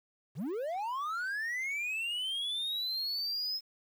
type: linear sweep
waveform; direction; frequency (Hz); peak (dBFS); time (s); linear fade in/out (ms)
triangle; up; 108 to 5180; -31; 0.35-3.61; 50
effects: 10-bit